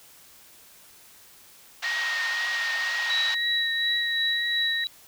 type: band-pass noise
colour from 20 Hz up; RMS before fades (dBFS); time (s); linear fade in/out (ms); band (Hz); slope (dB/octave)
white; -33; 1.82-3.35; 10; 760 to 4600; 24
type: tone with vibrato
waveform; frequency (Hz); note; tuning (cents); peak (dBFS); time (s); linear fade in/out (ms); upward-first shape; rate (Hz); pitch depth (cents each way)
sine; 1864.7; A#6; 0; -26; 1.84-4.84; 2; triangle; 2; 25
type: tone with tremolo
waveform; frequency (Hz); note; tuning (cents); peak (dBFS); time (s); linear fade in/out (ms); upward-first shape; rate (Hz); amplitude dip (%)
sine; 3909; B7; -19; -23; 3.1-4.87; 0; sine; 2.8; 45
effects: white hiss -52 dBFS RMS until 5.07 s